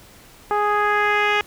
10% pulse tone with low-pass filter sweep, 415.3 Hz, G#4, in tune, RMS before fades -19 dBFS, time 0.51-1.41 s, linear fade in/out 0 ms, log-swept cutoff 1000 to 3000 Hz, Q 1.7, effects pink hiss -47 dBFS RMS until 1.46 s

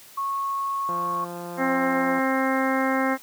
sine tone, 1100 Hz, C#6, 14 cents flat, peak -24 dBFS, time 0.17-1.25 s, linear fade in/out 10 ms
click train, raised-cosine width 1 ms, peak -22 dBFS, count 227, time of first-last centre 0.89-2.189 s, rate 174 Hz
harmonic tone, 264.9 Hz, C4, 22 cents sharp, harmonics 1 / 2 / 3 / 4 / 5 / 6 / 7 / 8, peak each -24 / -27 / -29 / -30 / -31 / -32 / -32 / -33 dBFS, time 1.57-3.18 s, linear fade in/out 50 ms
effects white hiss -48 dBFS RMS until 3.22 s + high-pass 100 Hz 12 dB/octave

